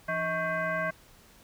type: tone with frequency modulation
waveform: sine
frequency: 1104 Hz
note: C#6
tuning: 7 cents flat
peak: -27 dBFS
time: 0.08-0.91 s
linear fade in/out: 10 ms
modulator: 467 Hz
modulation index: 1.7
effects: pink hiss -57 dBFS RMS until 1.43 s